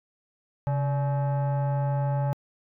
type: tone with frequency modulation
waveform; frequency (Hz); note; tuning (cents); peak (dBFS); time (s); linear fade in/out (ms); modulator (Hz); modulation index
sine; 136.3; C#3; -29; -21; 0.67-2.33; 0; 714; 0.59
effects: tanh soft clip ceiling -21 dBFS